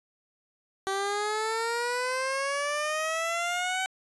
15% pulse exponential sweep, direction up, 384.8 to 762 Hz, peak -21 dBFS, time 0.87-3.86 s, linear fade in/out 0 ms, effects resampled to 24000 Hz

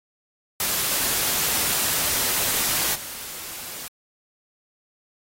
white noise with level steps, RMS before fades -23 / -35 dBFS, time 0.6-3.88 s, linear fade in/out 2 ms, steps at 2.94 s, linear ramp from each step 20 ms, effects AAC 48 kbps

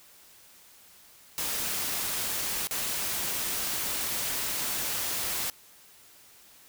white noise with dropouts, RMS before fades -31 dBFS, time 1.38-5.5 s, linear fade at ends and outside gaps 0 ms, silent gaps 2.671-2.71 s, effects white hiss -55 dBFS RMS until 6.68 s

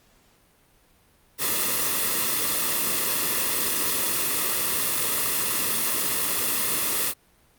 white noise with comb filter, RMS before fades -24 dBFS, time 1.38-7.14 s, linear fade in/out 50 ms, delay 1.3 ms, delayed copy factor -0.6, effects pink hiss -60 dBFS RMS until 7.58 s + Opus 48 kbps

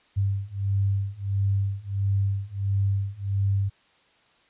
sine beating tone pair, 98 / 99.5 Hz, G2 / G2, 0 / +26 cents, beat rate 1.5 Hz, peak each -26 / -25 dBFS, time 0.16-3.7 s, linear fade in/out 20 ms, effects white hiss -61 dBFS RMS until 4.49 s + resampled to 8000 Hz

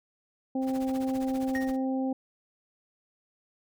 harmonic tone, 263.1 Hz, C4, 10 cents sharp, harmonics 1 / 2 / 3, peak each -27 / -35 / -38 dBFS, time 0.55-2.13 s, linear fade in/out 5 ms
pink noise with tremolo, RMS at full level -43 dBFS, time 0.61-1.77 s, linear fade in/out 50 ms, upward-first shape triangle, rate 15 Hz, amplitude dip 100%
triangle tone with exponential decay, 1864.7 Hz, A#6, in tune, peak -28 dBFS, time 1.55-1.85 s, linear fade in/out 1 ms, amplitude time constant 64 ms
effects none

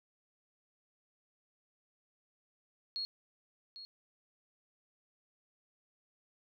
sine tone with echo, 4303 Hz, C8, 48 cents sharp, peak -35 dBFS, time 2.96-3.05 s, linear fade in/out 0 ms, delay 800 ms, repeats 1, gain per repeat -11 dB, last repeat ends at 3.85 s, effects none

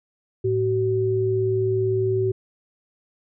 sine tone pair together, 110.27 / 378.9 Hz, A2 / F#4, +4 / +41 cents, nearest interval octave + major sixth, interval 2137 cents, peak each -24 / -20 dBFS, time 0.44-2.32 s, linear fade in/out 10 ms, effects none

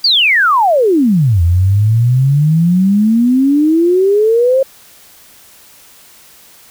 sine exponential two-way sweep, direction down then up, 4830 to 82.9 to 543 Hz, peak -7 dBFS, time 0.04-4.63 s, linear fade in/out 5 ms, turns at 1.42 s, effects white hiss -42 dBFS RMS until 6.7 s

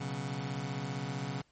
sawtooth chord, B suspended second, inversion none, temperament just, 123.47 / 138.9 / 185.21 Hz, B2 / C#3 / F#3, 0 / +4 / +2 cents, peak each -36 / -33 / -37 dBFS, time 0-1.42 s, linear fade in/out 10 ms, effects pink hiss -71 dBFS RMS until 1.51 s + MP3 32 kbps

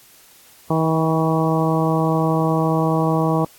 harmonic tone with a mistuned harmonic, 160.3 Hz, E3, 48 cents flat, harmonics 1 / 2 / 3 / 4 / 5 / 6 / 7, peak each -19 / -22 / -24 / -25 / -26 / -27 / -27 dBFS, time 0.7-3.45 s, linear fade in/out 5 ms, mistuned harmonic 6, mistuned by +18 cents, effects white hiss -49 dBFS RMS until 3.58 s + AAC 64 kbps

